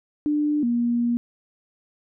sine tone pair in turn, 297.3 / 237.9 Hz, D4 / A#3, +21 / +35 cents, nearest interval major third, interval 386 cents, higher first, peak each -19 dBFS, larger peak neither, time 0.26-0.63 / 0.63-1.17 s, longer second, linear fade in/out 0 ms, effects none

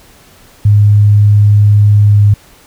sine tone with pitch glide, 103.6 to 102.88 Hz, G#2 to G#2, -4 to -16 cents, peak -3 dBFS, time 0.65-2.34 s, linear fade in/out 5 ms, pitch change -12 cents, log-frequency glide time 2.07-2.19 s, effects pink hiss -42 dBFS RMS until 2.66 s

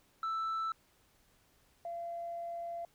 sine tone pair in turn, 1322 / 683.9 Hz, E6 / F5, +5 / -36 cents, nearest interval major seventh, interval 1141 cents, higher first, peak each -30 / -37 dBFS, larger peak first, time 0.23-0.72 / 1.85-2.85 s, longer second, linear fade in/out 2 ms, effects tanh soft clip ceiling -32 dBFS + pink hiss -69 dBFS RMS until 2.94 s

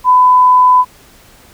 sine tone, 1003 Hz, B5, 26 cents sharp, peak -4 dBFS, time 0.04-0.85 s, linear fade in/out 50 ms, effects pink hiss -43 dBFS RMS until 1.53 s

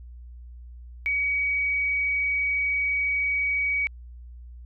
sine tone, 2263 Hz, C#7, 35 cents sharp, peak -22 dBFS, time 1.06-3.87 s, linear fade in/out 0 ms, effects added 60 Hz sine -40 dBFS peak until 4.65 s

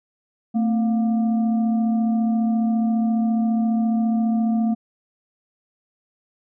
sine tone with frequency modulation, 223.7 Hz, A3, 29 cents sharp, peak -17 dBFS, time 0.54-4.75 s, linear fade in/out 20 ms, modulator 482 Hz, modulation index 0.41, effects none

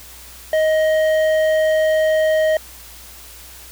sine tone with hard clipping, 627 Hz, D#5, 13 cents sharp, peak -15 dBFS, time 0.53-2.57 s, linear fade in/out 2 ms, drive 8 dB, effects added 60 Hz sine -44 dBFS peak until 3.71 s + white hiss -40 dBFS RMS until 3.71 s

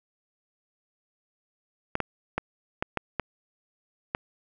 clicks, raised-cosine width 0.5 ms, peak -11 dBFS, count 7, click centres 1.954 / 2.003 / 2.38 / 2.825 / 2.973 / 3.197 / 4.149 s, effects none

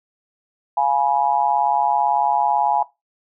sine tone with amplitude modulation, 837 Hz, G#5, 13 cents sharp, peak -11 dBFS, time 0.77-2.83 s, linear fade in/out 5 ms, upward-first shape sine, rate 138 Hz, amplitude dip 100%, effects noise-tail reverb RT60 0.2 s tail -17 dB re dry

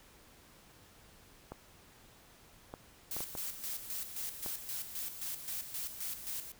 clicks, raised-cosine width 1 ms, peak -28 dBFS, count 6, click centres 1.52 / 2.739 / 3.166 / 3.206 / 3.352 / 4.462 s
blue noise with tremolo, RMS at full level -39 dBFS, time 3.11-6.52 s, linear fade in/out 2 ms, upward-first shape square, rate 3.8 Hz, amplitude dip 60%
effects pink hiss -60 dBFS RMS until 6.59 s

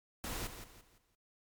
pink noise with echo, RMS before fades -40 dBFS, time 0.24-0.47 s, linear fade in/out 0 ms, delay 170 ms, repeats 4, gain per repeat -9 dB, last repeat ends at 1.15 s, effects noise-tail reverb RT60 0.1 s tail -25 dB re dry + MP3 96 kbps

